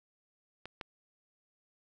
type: clicks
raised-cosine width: 0.3 ms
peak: -27 / -23 dBFS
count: 2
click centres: 0.656 / 0.812 s
effects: none